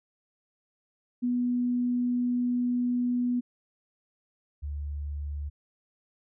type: tone pair in turn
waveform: sine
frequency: 245.2 / 72.71 Hz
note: B3 / D2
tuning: -12 / -17 cents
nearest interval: octave + major sixth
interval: 2105 cents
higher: first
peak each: -24 / -31 dBFS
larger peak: first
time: 1.22-3.41 / 4.62-5.5 s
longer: first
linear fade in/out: 20 ms
effects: none